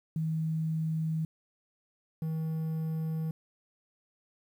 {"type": "tone pair in turn", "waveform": ["sine", "triangle"], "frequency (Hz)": [159.5, 159.5], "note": ["D#3", "D#3"], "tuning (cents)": [43, 43], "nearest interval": "unison", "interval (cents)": 0, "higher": "neither", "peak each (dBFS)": -28, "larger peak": "neither", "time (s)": [[0.16, 1.25], [2.22, 3.31]], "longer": "neither", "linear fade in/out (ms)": 2, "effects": ["10-bit"]}